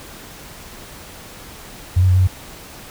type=tone with pitch steps; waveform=sine; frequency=90.4 / 93.2 / 91.4 / 93.3 / 92.5 Hz; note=F#2 / F#2 / F#2 / F#2 / F#2; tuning=-40 / +13 / -21 / +15 / 0 cents; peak=-10 dBFS; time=1.96-2.275 s; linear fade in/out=10 ms; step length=63 ms; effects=pink hiss -38 dBFS RMS until 2.9 s